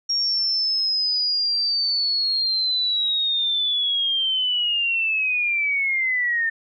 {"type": "linear sweep", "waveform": "sine", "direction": "down", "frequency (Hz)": [5588, 1800], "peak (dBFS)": -19, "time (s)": [0.09, 6.5], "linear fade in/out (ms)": 10, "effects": []}